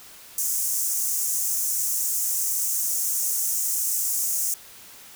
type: high-pass noise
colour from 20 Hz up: pink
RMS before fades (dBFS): -25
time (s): 0.38-4.54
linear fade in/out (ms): 2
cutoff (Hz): 6100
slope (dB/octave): 48
effects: white hiss -46 dBFS RMS until 5.15 s